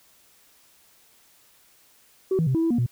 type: tone with pitch steps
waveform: sine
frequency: 379 / 162.2 / 130.9 / 326.7 / 329.8 / 238.5 / 120.8 Hz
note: F#4 / E3 / C3 / E4 / E4 / A#3 / B2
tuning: +42 / -28 / +1 / -15 / +1 / +40 / -38 cents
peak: -18 dBFS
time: 2.31-2.863 s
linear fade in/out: 5 ms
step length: 79 ms
effects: tanh soft clip ceiling -16 dBFS + white hiss -58 dBFS RMS until 2.91 s